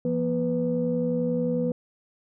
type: tone cluster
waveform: sine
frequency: 169.3 / 240.4 / 496.1 Hz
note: E3 / B3 / B4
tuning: +46 / -46 / +8 cents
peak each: -28 / -26 / -26 dBFS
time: 0.05-1.72 s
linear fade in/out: 2 ms
effects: tanh soft clip ceiling -14 dBFS